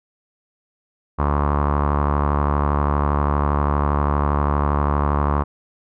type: tone with low-pass filter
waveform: sawtooth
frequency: 72.5 Hz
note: D2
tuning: 22 cents flat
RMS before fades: -19 dBFS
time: 1.18-5.44 s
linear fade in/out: 20 ms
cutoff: 1100 Hz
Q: 4.8
effects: none